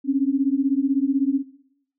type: beating tone pair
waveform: sine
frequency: 265.9 / 281.9 Hz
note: C4 / C#4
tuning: +28 / +29 cents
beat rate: 16 Hz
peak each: -21 / -21 dBFS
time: 0.04-1.43 s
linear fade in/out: 50 ms
effects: noise-tail reverb RT60 0.8 s tail -20 dB re dry